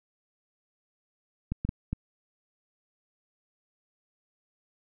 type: clicks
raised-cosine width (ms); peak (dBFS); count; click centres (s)
5; -17; 4; 1.52 / 1.65 / 1.691 / 1.93
effects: none